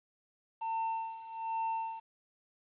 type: tone with tremolo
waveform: triangle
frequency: 900 Hz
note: A5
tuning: 39 cents sharp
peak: -29 dBFS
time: 0.61-2 s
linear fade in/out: 10 ms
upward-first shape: sine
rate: 1.2 Hz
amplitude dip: 80%
effects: resampled to 8000 Hz + 11-bit